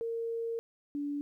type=tone pair in turn; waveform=sine; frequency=460 / 288.4 Hz; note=A#4 / D4; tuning=-23 / -31 cents; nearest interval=minor sixth; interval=808 cents; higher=first; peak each=-32 / -32 dBFS; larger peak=neither; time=0.01-0.59 / 0.95-1.21 s; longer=first; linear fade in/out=0 ms; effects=12-bit